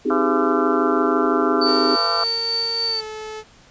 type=chord; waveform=sine; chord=Ab major seventh; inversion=first; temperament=just; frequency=259.6 / 311.5 / 389.3 / 415.3 Hz; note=C4 / Eb4 / G4 / Ab4; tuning=-13 / +2 / -12 / 0 cents; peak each=-23 dBFS; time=0.05-1.96 s; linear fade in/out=10 ms
type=harmonic tone; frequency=169.6 Hz; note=E3; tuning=50 cents sharp; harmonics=3 / 4 / 5 / 6 / 7 / 8 / 9; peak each=-33 / -26 / -32 / -29 / -25 / -24 / -35 dBFS; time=0.1-2.24 s; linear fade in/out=2 ms
type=tone with tremolo; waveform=sine; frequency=4554 Hz; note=C#8; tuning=46 cents sharp; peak=-19 dBFS; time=1.61-3.01 s; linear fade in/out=10 ms; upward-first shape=sine; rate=3.4 Hz; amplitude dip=25%
type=tone with pitch glide; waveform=sawtooth; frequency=459.1 to 433.3 Hz; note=A#4 to A4; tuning=-26 to -27 cents; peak=-26 dBFS; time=1.64-3.44 s; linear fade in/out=50 ms; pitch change=-101 cents; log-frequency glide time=2.86-3.04 s
effects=pink hiss -50 dBFS RMS until 3.7 s + resampled to 16000 Hz